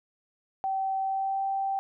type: tone with pitch glide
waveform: sine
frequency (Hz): 771 to 780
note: G5 to G5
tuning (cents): -29 to -9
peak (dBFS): -26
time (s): 0.64-1.79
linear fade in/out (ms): 0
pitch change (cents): +20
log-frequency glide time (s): 1.01-1.43
effects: none